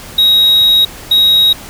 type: tone pair in turn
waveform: triangle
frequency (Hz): 3799 / 3799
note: A#7 / A#7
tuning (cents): +32 / +32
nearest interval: unison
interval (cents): 0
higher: neither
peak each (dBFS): -4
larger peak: neither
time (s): 0.18-0.85 / 1.11-1.53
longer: first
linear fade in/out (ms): 5
effects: pink hiss -31 dBFS RMS until 1.69 s